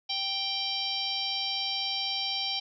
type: harmonic tone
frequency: 784 Hz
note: G5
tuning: in tune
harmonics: 1 / 3 / 4 / 5 / 6 / 7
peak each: -39 / -40 / -33 / -35 / -36 / -36 dBFS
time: 0.09-2.6 s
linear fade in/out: 10 ms
effects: none